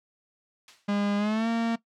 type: noise with exponential decay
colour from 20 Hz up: blue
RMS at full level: -37 dBFS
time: 0.68-0.96 s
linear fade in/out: 1 ms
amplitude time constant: 59 ms
type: tone with pitch glide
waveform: 45% pulse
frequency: 203.6 to 229.9 Hz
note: G#3 to A#3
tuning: -34 to -24 cents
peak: -24 dBFS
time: 0.88-1.76 s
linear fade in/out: 10 ms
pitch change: +210 cents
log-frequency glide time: 1.17-1.48 s
effects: noise-tail reverb RT60 0.1 s tail -18 dB re dry + low-pass 4000 Hz 12 dB/octave